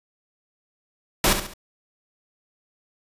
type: noise with echo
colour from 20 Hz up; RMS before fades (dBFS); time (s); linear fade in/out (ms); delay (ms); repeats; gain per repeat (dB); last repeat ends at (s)
pink; -18; 1.24-1.33; 2; 69; 3; -8; 1.537
effects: resampled to 32000 Hz